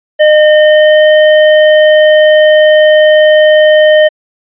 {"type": "tone with pitch glide", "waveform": "square", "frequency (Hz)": [610, 614.2], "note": ["D#5", "D#5"], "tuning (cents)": [-34, -23], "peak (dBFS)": -3, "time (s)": [0.19, 4.09], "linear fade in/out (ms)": 20, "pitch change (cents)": 11, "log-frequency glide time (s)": [0.48, 1.06], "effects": ["resampled to 8000 Hz"]}